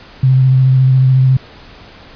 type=tone with vibrato; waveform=sine; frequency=130.81 Hz; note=C3; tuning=in tune; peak=-6 dBFS; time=0.23-1.37 s; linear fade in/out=5 ms; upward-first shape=sine; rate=14 Hz; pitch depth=20 cents each way; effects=pink hiss -38 dBFS RMS until 2.15 s + resampled to 11025 Hz